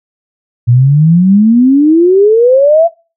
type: exponential sweep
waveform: sine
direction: up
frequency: 116.54 to 685 Hz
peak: -3 dBFS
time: 0.67-2.88 s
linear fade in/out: 20 ms
effects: noise-tail reverb RT60 0.3 s tail -21 dB re dry